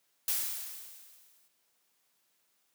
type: noise with exponential decay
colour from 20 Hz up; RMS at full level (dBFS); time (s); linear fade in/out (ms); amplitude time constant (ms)
blue; -29; 0.28-1.48; 2; 260
effects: white hiss -74 dBFS RMS until 2.74 s + high-pass 150 Hz 12 dB/octave